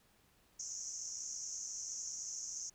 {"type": "band-pass noise", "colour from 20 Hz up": "pink", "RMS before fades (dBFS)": -44, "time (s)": [0.59, 2.7], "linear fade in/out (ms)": 10, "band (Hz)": [5700, 6900], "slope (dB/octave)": 96, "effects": ["pink hiss -70 dBFS RMS until 2.74 s"]}